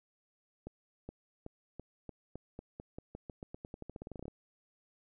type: accelerating click train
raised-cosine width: 2 ms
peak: -30 dBFS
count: 26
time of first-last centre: 0.67-4.281 s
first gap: 420 ms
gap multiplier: 0.89
effects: none